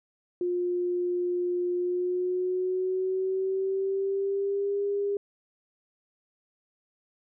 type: tone with pitch glide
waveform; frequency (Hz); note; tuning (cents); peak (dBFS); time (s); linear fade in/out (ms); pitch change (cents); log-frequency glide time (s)
sine; 355.2 to 403.3; F4 to G4; +29 to +49; -25; 0.41-5.17; 2; +220; 1.75-4.82
effects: none